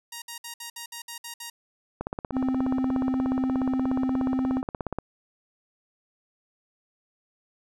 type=tone bursts; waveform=5% pulse; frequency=939 Hz; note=A#5; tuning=12 cents sharp; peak=-24 dBFS; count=9; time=0.12-1.5 s; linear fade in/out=5 ms; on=100 ms; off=60 ms
type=click train; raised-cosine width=1 ms; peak=-16 dBFS; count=51; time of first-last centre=2.01-4.986 s; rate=16.8 Hz
type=tone; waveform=triangle; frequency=260.3 Hz; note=C4; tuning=9 cents flat; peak=-21 dBFS; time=2.32-4.63 s; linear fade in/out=50 ms
effects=none